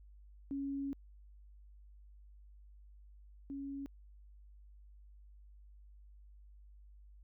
sine tone pair in turn, 277.2 / 277.2 Hz, C#4 / C#4, 0 / 0 cents, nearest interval unison, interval 0 cents, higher neither, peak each -36 / -40 dBFS, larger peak first, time 0.51-0.93 / 3.5-3.86 s, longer first, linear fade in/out 0 ms, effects added 50 Hz sine -55 dBFS peak until 7.23 s

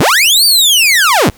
sawtooth linear two-way sweep, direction up then down, 55 to 4689 to 55 Hz, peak -3 dBFS, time 0-1.3 s, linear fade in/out 5 ms, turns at 0.45 s, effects pink hiss -42 dBFS RMS until 1.37 s

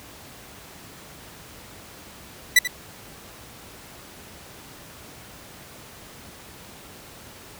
sawtooth tone with echo, 1975.5 Hz, B6, in tune, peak -7 dBFS, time 2.56-2.59 s, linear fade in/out 5 ms, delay 86 ms, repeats 1, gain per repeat -13 dB, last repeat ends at 2.676 s, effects pink hiss -44 dBFS RMS until 7.59 s + high-pass 60 Hz 12 dB/octave

